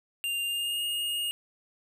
square tone with pitch glide, 2794 to 2851 Hz, F7 to F7, 0 to +35 cents, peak -29 dBFS, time 0.24-1.31 s, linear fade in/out 0 ms, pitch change +35 cents, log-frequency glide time 0.44-0.81 s, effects 11-bit

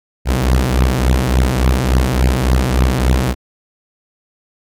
sawtooth beating tone pair, 62 / 65.5 Hz, B1 / C2, +7 / +2 cents, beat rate 3.5 Hz, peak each -10 dBFS, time 0.25-3.35 s, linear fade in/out 50 ms, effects MP3 96 kbps

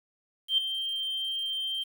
sine tone with ADSR envelope, 3151 Hz, G7, 8 cents sharp, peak -19 dBFS, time 0.48-1.84 s, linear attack 99 ms, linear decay 6 ms, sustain -10 dB, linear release 13 ms, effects 8-bit

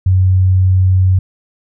sine tone, 93.2 Hz, F#2, 13 cents sharp, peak -7 dBFS, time 0.06-1.19 s, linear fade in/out 5 ms, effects none

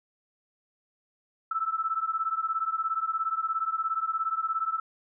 sine beating tone pair, 1310 / 1327 Hz, E6 / E6, -11 / +11 cents, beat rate 17 Hz, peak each -29 / -30 dBFS, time 1.51-4.8 s, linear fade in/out 5 ms, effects none

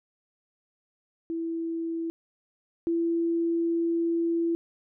sine tone pair in turn, 330.4 / 335.4 Hz, E4 / E4, +4 / +30 cents, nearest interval unison, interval 26 cents, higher second, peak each -28 / -23 dBFS, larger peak second, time 1.3-2.1 / 2.87-4.55 s, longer second, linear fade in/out 0 ms, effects none

